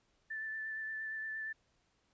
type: tone with vibrato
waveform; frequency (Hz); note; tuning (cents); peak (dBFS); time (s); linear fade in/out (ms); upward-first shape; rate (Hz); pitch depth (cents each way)
sine; 1760; A6; 0; -38; 0.3-1.53; 10; triangle; 8.6; 19
effects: pink hiss -75 dBFS RMS until 2.13 s + resampled to 16000 Hz